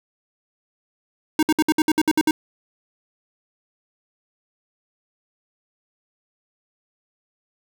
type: tone bursts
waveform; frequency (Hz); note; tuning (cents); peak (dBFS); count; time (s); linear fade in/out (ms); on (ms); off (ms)
square; 311.1; D#4; 0; -15; 10; 1.39-2.31; 2; 38; 60
effects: none